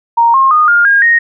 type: tone with pitch steps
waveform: sine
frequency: 932 / 1070.6 / 1229.8 / 1412.6 / 1622.7 / 1864 Hz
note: A#5 / C6 / D#6 / F6 / G#6 / A#6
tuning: -1 / +39 / -21 / +19 / -41 / -1 cents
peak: -5 dBFS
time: 0.17-1.19 s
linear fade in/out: 10 ms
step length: 170 ms
effects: none